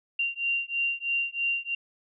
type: beating tone pair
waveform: sine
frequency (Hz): 2768 / 2771.1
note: F7 / F7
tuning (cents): -16 / -14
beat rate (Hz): 3.1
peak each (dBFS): -29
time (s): 0.19-1.75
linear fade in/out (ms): 5
effects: none